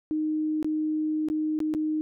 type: tone with dropouts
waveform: sine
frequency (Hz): 309.2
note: D#4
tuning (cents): -11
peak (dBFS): -24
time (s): 0.11-2.01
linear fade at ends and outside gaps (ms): 0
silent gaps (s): 0.628-0.645 / 1.286-1.3 / 1.59-1.603 / 1.739-1.748
effects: none